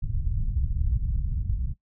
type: low-pass noise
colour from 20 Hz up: pink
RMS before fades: -26 dBFS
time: 0.02-1.74 s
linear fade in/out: 20 ms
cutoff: 120 Hz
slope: 24 dB/octave
effects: noise-tail reverb RT60 0.1 s tail -17 dB re dry